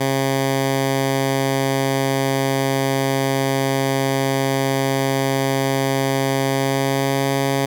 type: tone with pitch glide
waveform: 10% pulse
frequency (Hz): 135.4 to 137.05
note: C#3 to C#3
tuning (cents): -40 to -19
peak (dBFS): -9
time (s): 0-7.66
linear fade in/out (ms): 10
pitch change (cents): +21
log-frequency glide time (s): 6.49-7.25
effects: none